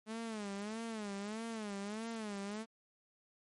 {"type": "tone with vibrato", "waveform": "sawtooth", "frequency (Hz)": 213.2, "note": "G#3", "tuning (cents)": 46, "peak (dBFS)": -36, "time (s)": [0.06, 2.66], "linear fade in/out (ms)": 50, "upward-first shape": "sine", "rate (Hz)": 1.6, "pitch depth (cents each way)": 130, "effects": ["MP3 48 kbps"]}